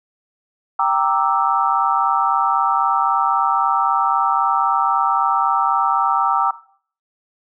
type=chord; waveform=sine; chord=E half-diminished seventh; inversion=first; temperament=equal; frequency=784 / 932.3 / 1174.7 / 1318.5 Hz; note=G5 / Bb5 / D6 / E6; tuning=0 / 0 / 0 / 0 cents; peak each=-20 dBFS; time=0.79-6.51 s; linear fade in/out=5 ms; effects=noise-tail reverb RT60 0.5 s tail -17 dB re dry